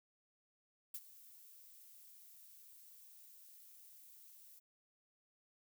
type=noise with ADSR envelope; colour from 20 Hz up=violet; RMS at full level=-43 dBFS; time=0.94-4.6 s; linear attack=7 ms; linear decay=47 ms; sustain=-17 dB; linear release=19 ms; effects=none